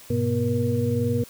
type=tone cluster; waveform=sine; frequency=102.7 / 124.4 / 241.6 / 474.7 Hz; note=G#2 / B2 / B3 / A#4; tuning=-19 / +13 / -38 / +31 cents; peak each=-26 dBFS; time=0.1-1.24 s; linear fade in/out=5 ms; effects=white hiss -47 dBFS RMS until 1.29 s